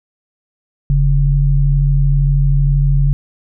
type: tone pair together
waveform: sine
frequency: 42.54 / 140.4 Hz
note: F1 / C#3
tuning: -45 / +22 cents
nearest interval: octave + major sixth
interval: 2067 cents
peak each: -12 dBFS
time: 0.9-3.13 s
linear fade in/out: 0 ms
effects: none

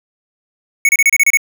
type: tone bursts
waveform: square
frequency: 2217 Hz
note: C#7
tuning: in tune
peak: -8 dBFS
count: 8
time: 0.85-1.372 s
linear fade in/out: 2 ms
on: 39 ms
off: 30 ms
effects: none

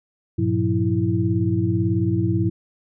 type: tone cluster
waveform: sine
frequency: 99.7 / 117.9 / 179 / 329 Hz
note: G2 / A#2 / F3 / E4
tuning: +30 / +20 / +43 / -3 cents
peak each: -22 / -23 / -25 / -23 dBFS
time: 0.38-2.5 s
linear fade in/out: 10 ms
effects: none

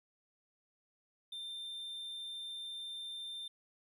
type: tone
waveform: triangle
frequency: 3587 Hz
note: A7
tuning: 33 cents sharp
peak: -40 dBFS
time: 1.32-3.48 s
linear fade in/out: 5 ms
effects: none

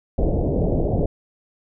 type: low-pass noise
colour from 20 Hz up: pink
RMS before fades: -20 dBFS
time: 0.18-1.06 s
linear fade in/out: 5 ms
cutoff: 670 Hz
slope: 48 dB/octave
effects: none

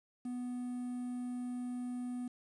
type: tone with quantisation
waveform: triangle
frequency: 246.9 Hz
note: B3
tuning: in tune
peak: -35 dBFS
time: 0.25-2.28 s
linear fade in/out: 5 ms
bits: 10
effects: resampled to 22050 Hz

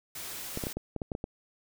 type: noise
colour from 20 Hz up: white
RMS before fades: -40 dBFS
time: 0.15-0.73 s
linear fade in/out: 5 ms
type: clicks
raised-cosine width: 2 ms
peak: -20 dBFS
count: 9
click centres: 0.574 / 0.638 / 0.669 / 0.77 / 0.963 / 1.018 / 1.118 / 1.151 / 1.241 s
effects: none

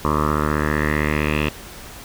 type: tone with low-pass filter sweep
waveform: 10% pulse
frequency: 75.4 Hz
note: D2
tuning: 46 cents sharp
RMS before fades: -20 dBFS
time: 0.05-1.49 s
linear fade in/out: 0 ms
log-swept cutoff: 1100 to 2800 Hz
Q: 4.6
effects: pink hiss -38 dBFS RMS until 2.04 s

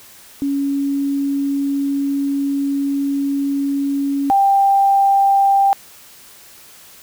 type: tone pair in turn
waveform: sine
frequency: 279.2 / 789.7 Hz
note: C#4 / G5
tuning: +13 / +13 cents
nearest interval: octave + tritone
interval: 1800 cents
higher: second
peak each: -16 / -10 dBFS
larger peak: second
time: 0.42-4.3 / 4.3-5.73 s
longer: first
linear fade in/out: 0 ms
effects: white hiss -43 dBFS RMS until 7.02 s

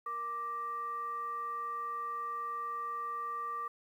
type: tone with frequency modulation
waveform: sine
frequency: 1174.7 Hz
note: D6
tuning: in tune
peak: -35 dBFS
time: 0.06-3.68 s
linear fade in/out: 5 ms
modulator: 705 Hz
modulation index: 0.32
effects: 11-bit

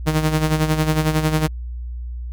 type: tone with tremolo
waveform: sawtooth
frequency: 155.56 Hz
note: D#3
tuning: in tune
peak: -10 dBFS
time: 0.06-1.48 s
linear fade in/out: 20 ms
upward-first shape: sine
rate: 11 Hz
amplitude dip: 65%
effects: added 60 Hz sine -26 dBFS peak until 2.32 s + Opus 48 kbps

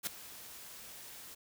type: noise with ADSR envelope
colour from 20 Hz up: white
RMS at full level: -33 dBFS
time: 0.03-1.35 s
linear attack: 40 ms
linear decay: 3 ms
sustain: -17 dB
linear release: 12 ms
effects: none

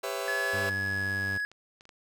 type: chord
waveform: sawtooth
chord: C# half-diminished seventh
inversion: second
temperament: just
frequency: 399.1 / 498.9 / 554.4 / 665.2 Hz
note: G4 / B4 / C#5 / E5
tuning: +31 / +17 / 0 / +16 cents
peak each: -33 dBFS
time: 0.03-0.7 s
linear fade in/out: 10 ms
type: tone with pitch glide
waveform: triangle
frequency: 1700 to 1676.6 Hz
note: G#6 to G#6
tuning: +40 to +16 cents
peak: -27 dBFS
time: 0.28-1.45 s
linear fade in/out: 0 ms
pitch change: -24 cents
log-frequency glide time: 0.4-1.27 s
type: tone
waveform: sawtooth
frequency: 97.8 Hz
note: G2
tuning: 4 cents flat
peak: -31 dBFS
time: 0.53-1.38 s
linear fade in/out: 10 ms
type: clicks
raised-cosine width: 0.2 ms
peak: -35 dBFS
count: 7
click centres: 0.863 / 1.101 / 1.401 / 1.516 / 1.809 / 1.854 / 1.892 s
effects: none

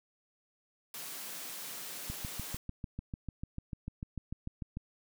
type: high-pass noise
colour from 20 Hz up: white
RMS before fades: -43 dBFS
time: 0.94-2.57 s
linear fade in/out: 2 ms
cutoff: 130 Hz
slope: 48 dB/octave
type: click train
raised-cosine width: 5 ms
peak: -26 dBFS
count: 19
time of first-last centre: 2.1-4.771 s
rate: 6.74 Hz
effects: none

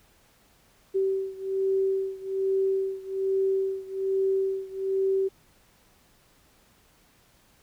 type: beating tone pair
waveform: sine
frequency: 385 / 386.2 Hz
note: G4 / G4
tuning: -31 / -26 cents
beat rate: 1.2 Hz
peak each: -26 / -28 dBFS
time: 0.94-5.29 s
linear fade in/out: 20 ms
effects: pink hiss -61 dBFS RMS until 7.62 s

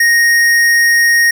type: tone with tanh clipping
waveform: sine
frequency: 1864.7 Hz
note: A#6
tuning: in tune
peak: -9 dBFS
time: 0-1.31 s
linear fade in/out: 5 ms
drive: 17 dB
effects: none

